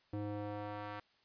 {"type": "tone with band-pass filter sweep", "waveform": "square", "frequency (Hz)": 103.83, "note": "G#2", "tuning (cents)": 0, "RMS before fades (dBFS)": -42, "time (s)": [0.13, 1], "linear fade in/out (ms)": 5, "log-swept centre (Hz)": [310, 1300], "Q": 1, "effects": ["white hiss -71 dBFS RMS until 1.24 s", "resampled to 11025 Hz"]}